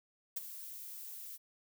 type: noise with ADSR envelope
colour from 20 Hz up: violet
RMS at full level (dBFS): -35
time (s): 0.36-1.38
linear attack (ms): 10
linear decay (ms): 23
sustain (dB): -12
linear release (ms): 29
effects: none